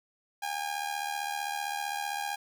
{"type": "tone with amplitude modulation", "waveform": "sawtooth", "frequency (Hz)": 812, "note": "G#5", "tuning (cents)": -39, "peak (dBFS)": -25, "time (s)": [0.42, 2.36], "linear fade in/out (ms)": 10, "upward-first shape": "sine", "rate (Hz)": 75.5, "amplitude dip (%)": 70, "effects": []}